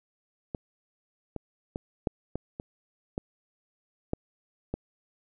clicks, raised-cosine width 2 ms, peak -19 / -21 / -19 / -12 / -18 / -22 / -17 / -14 / -17 dBFS, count 9, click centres 0.548 / 1.363 / 1.759 / 2.072 / 2.356 / 2.599 / 3.179 / 4.134 / 4.74 s, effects none

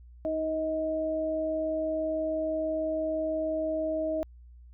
sine tone pair together, 313.9 / 632.2 Hz, D#4 / D#5, +15 / +27 cents, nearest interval octave, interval 1212 cents, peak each -33 / -28 dBFS, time 0.25-4.23 s, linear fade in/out 0 ms, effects added 60 Hz sine -48 dBFS peak until 4.73 s

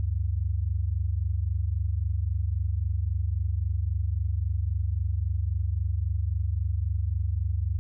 sine tone pair together, 71.38 / 95.1 Hz, D2 / F#2, -49 / +48 cents, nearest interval perfect fourth, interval 497 cents, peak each -27 / -27 dBFS, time 0-7.79 s, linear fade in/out 0 ms, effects none

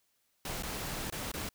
pink noise with dropouts, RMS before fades -38 dBFS, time 0.45-1.49 s, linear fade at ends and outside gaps 2 ms, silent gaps 0.625-0.633 / 1.101-1.123 / 1.317-1.338 s, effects white hiss -75 dBFS RMS until 1.54 s

